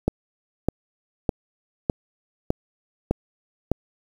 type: click train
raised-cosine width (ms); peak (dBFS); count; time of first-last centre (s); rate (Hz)
2; -6; 7; 0.08-3.716; 1.65
effects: 7-bit